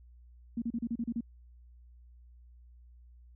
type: tone bursts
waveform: sine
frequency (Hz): 233.1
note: A#3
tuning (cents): 0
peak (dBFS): -30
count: 8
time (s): 0.57-1.208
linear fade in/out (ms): 5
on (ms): 50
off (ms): 34
effects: added 60 Hz sine -53 dBFS peak until 3.35 s